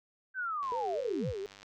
sine linear sweep, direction down, 1568 to 36.71 Hz, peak -32 dBFS, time 0.34-1.34 s, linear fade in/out 50 ms
click train, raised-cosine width 0.2 ms, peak -34 dBFS, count 100, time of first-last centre 0.63-1.63 s, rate 99 Hz
sine tone with vibrato, 446.5 Hz, A4, 25 cents sharp, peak -35 dBFS, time 0.72-1.46 s, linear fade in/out 0 ms, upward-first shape sine, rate 4 Hz, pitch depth 260 cents each way
effects none

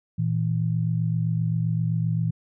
sine tone pair together, 115.12 / 162.8 Hz, A#2 / E3, -21 / -21 cents, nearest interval tritone, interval 600 cents, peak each -24 dBFS, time 0.18-2.31 s, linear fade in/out 10 ms, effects none

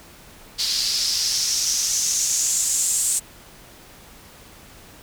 white noise with band-pass filter sweep, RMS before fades -22 dBFS, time 0.58-3.2 s, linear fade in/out 20 ms, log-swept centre 4500 to 8100 Hz, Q 4.3, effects pink hiss -46 dBFS RMS until 5.02 s

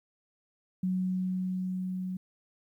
sine tone with level ramp, 184.9 Hz, F#3, 1 cent flat, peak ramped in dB -26 to -32 dBFS, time 0.83-2.17 s, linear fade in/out 5 ms, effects 11-bit

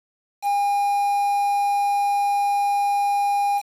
triangle tone with quantisation, 810 Hz, G#5, 43 cents flat, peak -16 dBFS, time 0.42-3.62 s, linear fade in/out 50 ms, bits 6, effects resampled to 32000 Hz

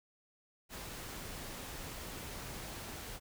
pink noise, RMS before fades -45 dBFS, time 0.69-3.2 s, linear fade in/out 50 ms, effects none

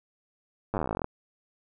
slowing click train, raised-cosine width 1 ms, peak -15 dBFS, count 20, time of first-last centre 0.74-1.044 s, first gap 9 ms, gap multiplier 1.06, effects none

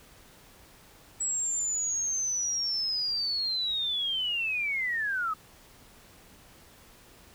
sine linear sweep, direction down, 7800 to 1242 Hz, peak -27 dBFS, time 1.2-5.34 s, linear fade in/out 10 ms, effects pink hiss -55 dBFS RMS until 7.34 s

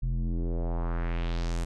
square tone with low-pass filter sweep, 42.43 Hz, F1, 49 cents flat, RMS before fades -29 dBFS, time 0.02-1.65 s, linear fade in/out 10 ms, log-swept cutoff 120 to 9400 Hz, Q 1.9, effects none

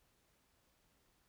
silence, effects pink hiss -75 dBFS RMS until 1.28 s

